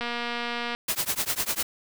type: click train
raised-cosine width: 0.3 ms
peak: -15 dBFS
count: 177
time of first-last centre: 0.01-0.749 s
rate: 238 Hz
type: noise with tremolo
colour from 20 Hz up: white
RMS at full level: -24 dBFS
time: 0.88-1.63 s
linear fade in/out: 5 ms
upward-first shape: triangle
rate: 10 Hz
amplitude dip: 100%
effects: none